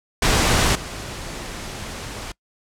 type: noise with level steps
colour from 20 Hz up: pink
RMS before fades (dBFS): -17 / -32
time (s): 0.22-2.32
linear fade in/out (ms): 5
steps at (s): 0.75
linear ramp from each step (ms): 5
effects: noise-tail reverb RT60 0.1 s tail -23 dB re dry + low-pass 9000 Hz 12 dB/octave